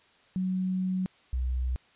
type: tone pair in turn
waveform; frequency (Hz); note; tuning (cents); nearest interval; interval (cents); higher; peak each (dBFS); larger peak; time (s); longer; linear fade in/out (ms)
sine; 185.9 / 63.05; F#3 / B1; +8 / +36; octave + perfect fifth; 1872; first; -26; neither; 0.36-1.06 / 1.33-1.76; first; 0
effects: white hiss -61 dBFS RMS until 1.95 s + resampled to 8000 Hz